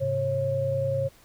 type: tone cluster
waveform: sine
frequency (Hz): 104.6 / 134.9 / 543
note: G#2 / C#3 / C#5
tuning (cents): +13 / -47 / -36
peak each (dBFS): -32 / -30 / -25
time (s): 0-1.09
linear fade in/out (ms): 20
effects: pink hiss -56 dBFS RMS until 1.24 s